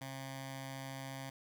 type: tone with notch filter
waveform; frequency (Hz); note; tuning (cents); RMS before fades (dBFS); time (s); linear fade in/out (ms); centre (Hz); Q
10% pulse; 134.3; C3; +46; -45; 0.01-1.3; 5; 410; 0.95
effects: none